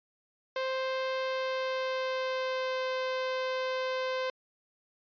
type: tone with pitch glide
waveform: sawtooth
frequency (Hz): 523.3 to 517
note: C5 to C5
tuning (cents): 0 to -21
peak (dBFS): -26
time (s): 0.56-4.3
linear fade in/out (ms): 2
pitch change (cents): -21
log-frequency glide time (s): 1.21-2.88
effects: resampled to 11025 Hz